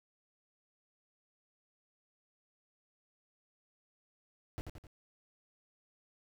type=noise with echo; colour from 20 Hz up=brown; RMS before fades=-39 dBFS; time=4.58-4.61 s; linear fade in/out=0 ms; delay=86 ms; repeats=3; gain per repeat=-5 dB; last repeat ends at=4.868 s; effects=none